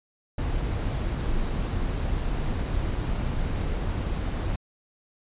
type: noise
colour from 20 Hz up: brown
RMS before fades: -27 dBFS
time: 0.38-4.56 s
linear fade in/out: 5 ms
effects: resampled to 8000 Hz